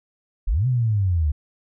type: linear two-way sweep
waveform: sine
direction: up then down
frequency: 30.55 to 130.81 to 70.6 Hz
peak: -17 dBFS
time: 0.47-1.32 s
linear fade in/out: 10 ms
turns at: 0.67 s
effects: none